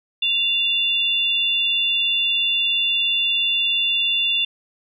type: tone pair together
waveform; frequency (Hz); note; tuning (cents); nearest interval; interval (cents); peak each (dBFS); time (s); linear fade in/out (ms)
sine; 2780 / 3503; F7 / A7; -9 / -8; major third; 401; -20; 0.22-4.45; 5
effects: none